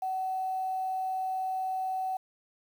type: tone with quantisation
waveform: sine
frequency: 754 Hz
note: F#5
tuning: 32 cents sharp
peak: -29 dBFS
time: 0.02-2.17 s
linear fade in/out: 5 ms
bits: 9
effects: none